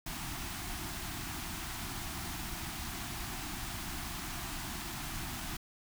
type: band-stop noise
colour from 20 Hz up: pink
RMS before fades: -40 dBFS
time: 0.06-5.57 s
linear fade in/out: 5 ms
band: 370 to 660 Hz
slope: 96 dB/octave
effects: none